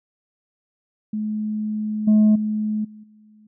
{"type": "tone with level steps", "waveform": "sine", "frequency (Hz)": 213.6, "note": "G#3", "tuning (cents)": 49, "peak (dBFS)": [-22, -9, -20, -39, -48], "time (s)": [1.13, 3.47], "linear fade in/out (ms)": 5, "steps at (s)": [2.07, 2.35, 2.84, 3.03], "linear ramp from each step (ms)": 10, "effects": ["tanh soft clip ceiling -10 dBFS"]}